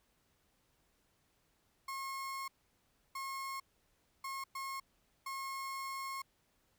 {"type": "tone bursts at uneven times", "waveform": "35% pulse", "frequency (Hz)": 1081, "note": "C#6", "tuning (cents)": -44, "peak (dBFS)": -38, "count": 5, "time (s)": [[1.88, 2.48], [3.15, 3.6], [4.24, 4.44], [4.55, 4.8], [5.26, 6.22]], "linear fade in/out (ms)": 5, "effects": ["pink hiss -75 dBFS RMS until 6.78 s"]}